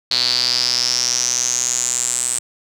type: tone with band-pass filter sweep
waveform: sawtooth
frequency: 123.4 Hz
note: B2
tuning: 1 cent flat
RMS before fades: -19 dBFS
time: 0.11-2.39 s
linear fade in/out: 5 ms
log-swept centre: 4300 to 8200 Hz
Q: 9.3
effects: none